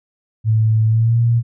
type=tone with pitch glide; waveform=sine; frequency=110.1 to 117.32 Hz; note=A2 to A#2; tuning=+2 to +12 cents; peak=-11 dBFS; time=0.44-1.43 s; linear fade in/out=50 ms; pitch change=+110 cents; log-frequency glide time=0.87-1.19 s; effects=none